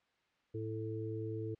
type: harmonic tone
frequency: 110 Hz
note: A2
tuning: in tune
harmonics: 1 / 3 / 4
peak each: -40 / -43 / -42 dBFS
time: 0.54-1.55 s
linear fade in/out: 10 ms
effects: white hiss -75 dBFS RMS until 1.59 s + low-pass 3000 Hz 12 dB/octave